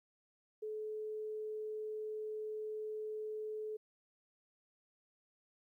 sine tone, 430.3 Hz, A4, 39 cents flat, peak -39 dBFS, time 0.62-3.77 s, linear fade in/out 10 ms, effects 13-bit

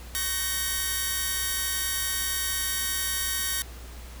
5% pulse chord, G diminished, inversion second, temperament equal with one note detuned, 1108.7 / 1532.2 / 1864.7 Hz, Db6 / G6 / Bb6, 0 / -40 / 0 cents, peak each -23 / -20 / -18 dBFS, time 0.15-3.62 s, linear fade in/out 0 ms, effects added 60 Hz sine -40 dBFS peak until 4.2 s + pink hiss -47 dBFS RMS until 4.2 s

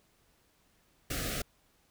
pink band-stop noise, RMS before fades -35 dBFS, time 1.1-1.42 s, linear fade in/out 5 ms, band 740 to 1200 Hz, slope 96 dB/octave, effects pink hiss -69 dBFS RMS until 1.9 s

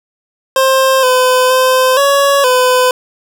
25% pulse tone with pitch steps, 529 / 508 / 515 / 560 / 505 Hz, C5 / B4 / C5 / C#5 / B4, +19 / +49 / -28 / +18 / +39 cents, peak -4 dBFS, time 0.56-2.91 s, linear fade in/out 2 ms, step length 470 ms, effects none

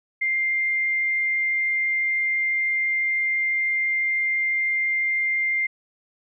sine tone, 2102 Hz, C7, 7 cents sharp, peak -20 dBFS, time 0.21-5.67 s, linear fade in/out 10 ms, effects none

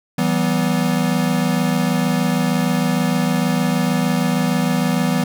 square chord, E minor, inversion none, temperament equal with one note detuned, 164.81 / 191.3 / 246.9 Hz, E3 / G3 / B3, 0 / -42 / 0 cents, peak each -21 dBFS, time 0.18-5.24 s, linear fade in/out 5 ms, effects none

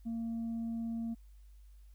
sine tone with tanh clipping, 229.2 Hz, A#3, 29 cents flat, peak -35 dBFS, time 0.05-1.15 s, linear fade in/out 20 ms, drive 1 dB, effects added 50 Hz sine -53 dBFS peak until 1.94 s + white hiss -75 dBFS RMS until 1.94 s

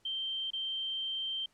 sine tone with dropouts, 3136 Hz, G7, in tune, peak -33 dBFS, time 0.05-1.46 s, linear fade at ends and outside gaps 5 ms, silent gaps 0.505-0.532 s, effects pink hiss -70 dBFS RMS until 1.53 s + low-pass 10000 Hz 12 dB/octave

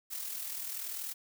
blue noise with amplitude modulation, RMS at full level -37 dBFS, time 0.1-1.14 s, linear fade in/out 20 ms, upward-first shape sine, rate 40.5 Hz, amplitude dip 50%, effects none

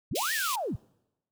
sine linear two-way sweep, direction up then down, 64.5 to 1910 to 64.5 Hz, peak -29 dBFS, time 0.11-0.76 s, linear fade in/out 5 ms, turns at 0.33 s
pink high-pass noise, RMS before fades -33 dBFS, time 0.15-0.56 s, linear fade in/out 10 ms, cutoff 2400 Hz, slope 48 dB/octave
effects noise-tail reverb RT60 0.9 s tail -26 dB re dry

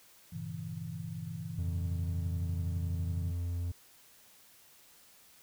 sine chord, G diminished seventh, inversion none, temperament equal with one note detuned, 99.02 / 116.54 / 138.59 / 164.81 Hz, G2 / Bb2 / Db3 / Fb3, +18 / 0 / 0 / 0 cents, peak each -44 / -45 / -45 / -40 dBFS, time 0.32-3.32 s, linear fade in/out 10 ms
triangle tone, 87 Hz, F2, 6 cents flat, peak -30 dBFS, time 1.58-3.72 s, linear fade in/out 10 ms
effects white hiss -60 dBFS RMS until 5.42 s

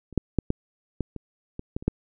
clicks, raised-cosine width 3 ms, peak -30 / -7 / -8 / -10 / -13 / -22 / -20 / -15 / -26 / -8 dBFS, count 10, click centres 0.127 / 0.177 / 0.387 / 0.504 / 1.007 / 1.163 / 1.594 / 1.765 / 1.825 / 1.88 s, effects none

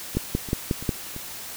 two click trains, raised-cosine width 3 ms, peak -9 / -22 dBFS, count 5 / 4, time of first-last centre 0.17-0.892 / 0.15-1.164 s, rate 5.54 / 2.96 Hz, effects white hiss -37 dBFS RMS until 1.56 s

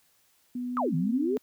sine tone with pitch glide, 246.9 to 255.8 Hz, B3 to C4, 0 to -39 cents, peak -30 dBFS, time 0.55-1.38 s, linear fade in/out 5 ms, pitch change +61 cents, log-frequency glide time 0.68-1.06 s
sine exponential two-way sweep, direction down then up, 1335 to 152.1 to 443.1 Hz, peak -25 dBFS, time 0.77-1.37 s, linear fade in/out 0 ms, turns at 0.95 s
effects white hiss -66 dBFS RMS until 1.42 s

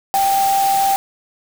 sine tone in noise, 785 Hz, G5, 2 cents sharp, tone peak -13 dBFS, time 0.14-0.96 s, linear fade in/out 0 ms, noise white, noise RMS -25 dBFS, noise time 0.14-0.96 s, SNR +9 dB, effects none

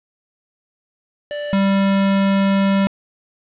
square tone pair in turn, 587.3 / 195.99 Hz, D5 / G3, 0 / 0 cents, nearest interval octave + perfect fifth, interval 1900 cents, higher first, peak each -24 / -14 dBFS, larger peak second, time 1.31-1.53 / 1.53-2.87 s, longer second, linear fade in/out 0 ms, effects resampled to 8000 Hz + 7-bit

